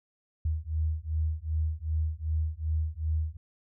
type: beating tone pair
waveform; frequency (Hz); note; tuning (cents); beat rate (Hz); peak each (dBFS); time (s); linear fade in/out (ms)
sine; 77.4 / 80; D#2 / D#2; -9 / +49; 2.6; -30; 0.45-3.37; 5
effects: none